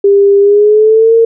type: tone with pitch glide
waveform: sine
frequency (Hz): 400 to 456.8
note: G4 to A#4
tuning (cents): +35 to -35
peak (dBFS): -3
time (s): 0.04-1.25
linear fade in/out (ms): 5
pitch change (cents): +230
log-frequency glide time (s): 0.4-1.14
effects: none